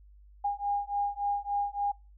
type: beating tone pair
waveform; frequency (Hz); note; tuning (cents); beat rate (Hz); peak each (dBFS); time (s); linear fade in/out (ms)
sine; 810 / 813.5; G#5 / G#5; -43 / -36; 3.5; -31; 0.44-1.92; 10
effects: noise-tail reverb RT60 0.3 s tail -26 dB re dry + added 50 Hz sine -52 dBFS peak until 2.17 s